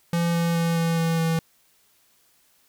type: tone with pitch steps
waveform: square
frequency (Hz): 170 / 168.73 / 167.47 / 166.21 / 164.97 / 163.74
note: F3 / E3 / E3 / E3 / E3 / E3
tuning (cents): -46 / +41 / +28 / +15 / +2 / -11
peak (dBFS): -21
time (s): 0.13-1.39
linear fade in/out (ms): 2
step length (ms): 210
effects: white hiss -62 dBFS RMS until 2.68 s